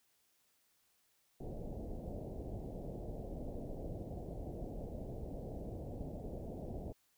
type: low-pass noise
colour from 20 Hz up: pink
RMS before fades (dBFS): -44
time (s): 1.4-6.93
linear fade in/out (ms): 10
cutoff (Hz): 700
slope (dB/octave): 48
effects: white hiss -75 dBFS RMS until 7.17 s